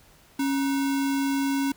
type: tone with sample-and-hold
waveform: sine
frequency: 275.1 Hz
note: C#4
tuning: 13 cents flat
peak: -22 dBFS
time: 0.39-1.72 s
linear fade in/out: 5 ms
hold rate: 1225 Hz
effects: pink hiss -56 dBFS RMS until 1.76 s